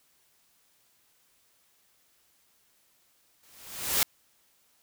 white noise with exponential growth, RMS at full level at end -22 dBFS, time 3.43-4.03 s, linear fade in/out 1 ms, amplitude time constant 130 ms, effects white hiss -67 dBFS RMS until 4.82 s

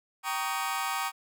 sawtooth chord, Eb dominant seventh, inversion first, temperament just, 777.8 / 933.4 / 1120.1 / 1244.5 Hz, G5 / Bb5 / Db6 / Eb6, -14 / +2 / +18 / 0 cents, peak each -31 dBFS, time 0.23-1.12 s, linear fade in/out 50 ms, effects none

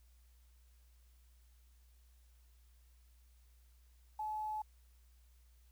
sine tone with quantisation, 858 Hz, A5, 44 cents flat, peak -37 dBFS, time 4.19-4.62 s, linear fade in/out 5 ms, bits 11, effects added 60 Hz sine -62 dBFS peak until 5.71 s + white hiss -75 dBFS RMS until 5.71 s

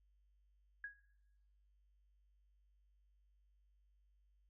sine tone with exponential decay, 1656 Hz, G#6, 5 cents flat, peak -40 dBFS, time 0.84-1 s, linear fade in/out 2 ms, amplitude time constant 34 ms, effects noise-tail reverb RT60 0.9 s tail -18 dB re dry + added 50 Hz sine -70 dBFS peak until 4.49 s

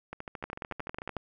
two click trains, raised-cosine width 0.5 ms, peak -23 / -20 dBFS, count 15 / 9, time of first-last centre 0.13-1.167 / 0.44-1.167 s, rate 13.5 / 11 Hz, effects none

